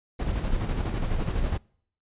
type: noise with tremolo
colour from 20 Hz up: brown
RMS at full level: -25 dBFS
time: 0.19-1.58 s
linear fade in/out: 10 ms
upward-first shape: square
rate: 12 Hz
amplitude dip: 40%
effects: noise-tail reverb RT60 0.6 s tail -26 dB re dry + resampled to 8000 Hz